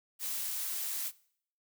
blue noise, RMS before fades -36 dBFS, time 0.19-1.12 s, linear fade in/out 50 ms, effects noise-tail reverb RT60 0.6 s tail -21 dB re dry

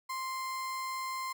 35% pulse tone, 1046.5 Hz, C6, in tune, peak -33 dBFS, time 0.09-1.33 s, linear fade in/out 10 ms, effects none

